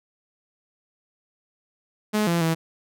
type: tone with pitch steps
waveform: sawtooth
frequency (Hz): 212.2 / 170.1 / 163.2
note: G#3 / F3 / E3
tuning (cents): +38 / -45 / -17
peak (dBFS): -16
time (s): 2.13-2.55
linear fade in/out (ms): 20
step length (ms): 140
effects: none